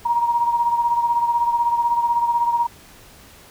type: beating tone pair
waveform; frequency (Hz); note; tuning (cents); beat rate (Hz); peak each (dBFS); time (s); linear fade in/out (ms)
sine; 943 / 959; A#5 / A#5; +20 / +49; 16; -17 / -24; 0.05-2.67; 10
effects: pink hiss -46 dBFS RMS until 3.5 s